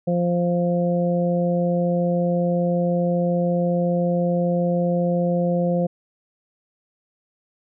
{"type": "harmonic tone", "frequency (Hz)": 174.61, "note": "F3", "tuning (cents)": 0, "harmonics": [1, 2, 3, 4], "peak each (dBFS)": [-20, -30, -22, -31], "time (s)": [0.07, 5.87], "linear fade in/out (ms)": 10, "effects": []}